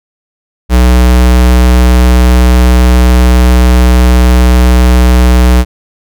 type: tone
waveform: square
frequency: 61.74 Hz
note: B1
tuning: in tune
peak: -3 dBFS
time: 0.69-5.65 s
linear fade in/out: 50 ms
effects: none